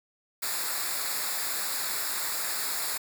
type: noise with comb filter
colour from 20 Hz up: white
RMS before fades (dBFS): -31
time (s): 0.42-2.98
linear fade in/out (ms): 10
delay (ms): 0.33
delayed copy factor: -0.75
effects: none